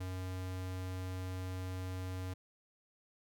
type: tone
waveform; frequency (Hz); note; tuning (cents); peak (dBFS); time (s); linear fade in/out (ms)
square; 92.5; F#2; 0; -39; 0-2.34; 10
effects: none